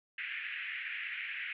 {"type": "band-pass noise", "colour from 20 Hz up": "pink", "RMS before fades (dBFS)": -40, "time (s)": [0.18, 1.53], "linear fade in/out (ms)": 5, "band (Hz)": [1700, 2700], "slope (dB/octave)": 48, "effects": []}